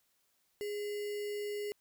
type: tone with sample-and-hold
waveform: sine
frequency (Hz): 413.9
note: G#4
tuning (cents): -6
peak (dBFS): -35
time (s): 0.61-1.72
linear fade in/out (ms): 0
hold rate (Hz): 2450
effects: white hiss -75 dBFS RMS until 1.8 s